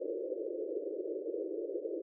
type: band-pass noise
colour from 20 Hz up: pink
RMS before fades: -38 dBFS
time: 0-2.02 s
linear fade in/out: 20 ms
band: 320 to 560 Hz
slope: 96 dB/octave
effects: none